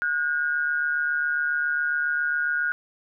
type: tone pair together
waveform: sine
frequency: 1449.7 / 1597 Hz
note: F#6 / G6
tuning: -36 / +32 cents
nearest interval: major second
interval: 168 cents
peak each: -23 / -28 dBFS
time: 0.02-2.72 s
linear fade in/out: 0 ms
effects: none